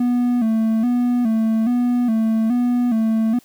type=tone with vibrato; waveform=triangle; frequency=233.1 Hz; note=A#3; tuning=in tune; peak=-13 dBFS; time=0-3.39 s; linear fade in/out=5 ms; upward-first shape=square; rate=1.2 Hz; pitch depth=82 cents each way; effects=white hiss -53 dBFS RMS until 3.44 s